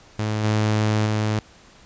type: tone with level steps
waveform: sawtooth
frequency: 107.4 Hz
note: A2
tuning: 41 cents flat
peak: -18 / -14 / -16 dBFS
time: 0.19-1.39 s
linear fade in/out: 0 ms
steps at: 0.43 / 1.05 s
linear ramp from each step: 20 ms
effects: pink hiss -50 dBFS RMS until 1.85 s + resampled to 16000 Hz